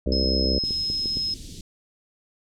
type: harmonic tone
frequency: 65.5 Hz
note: C2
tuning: 2 cents sharp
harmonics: 1 / 3 / 4 / 5 / 6 / 7 / 8 / 9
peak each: -24 / -29 / -30 / -31 / -32 / -32 / -33 / -34 dBFS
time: 0.06-0.59 s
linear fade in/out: 5 ms
type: tone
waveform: sine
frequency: 5150 Hz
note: E8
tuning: 41 cents flat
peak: -23 dBFS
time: 0.12-1.34 s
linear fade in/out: 2 ms
type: clicks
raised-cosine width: 3 ms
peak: -19 dBFS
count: 9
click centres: 0.126 / 0.242 / 0.451 / 0.533 / 0.638 / 0.708 / 0.901 / 1.058 / 1.171 s
type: band-stop noise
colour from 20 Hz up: pink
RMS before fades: -39 dBFS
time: 0.64-1.61 s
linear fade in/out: 2 ms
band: 330 to 3500 Hz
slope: 24 dB/octave
effects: low-pass 8000 Hz 12 dB/octave